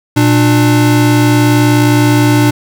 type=tone pair together; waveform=square; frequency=118.94 / 297.2 Hz; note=A#2 / D4; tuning=+35 / +21 cents; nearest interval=octave + major third; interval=1586 cents; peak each=-10 dBFS; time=0.16-2.51 s; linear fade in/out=10 ms; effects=none